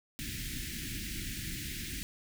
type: band-stop noise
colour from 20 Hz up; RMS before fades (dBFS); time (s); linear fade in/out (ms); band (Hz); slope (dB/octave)
pink; -39; 0.19-2.03; 0; 330 to 1700; 48
effects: none